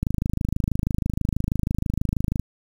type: click train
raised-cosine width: 5 ms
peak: -10 dBFS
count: 63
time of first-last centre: 0.03-2.396 s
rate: 26.2 Hz
effects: 7-bit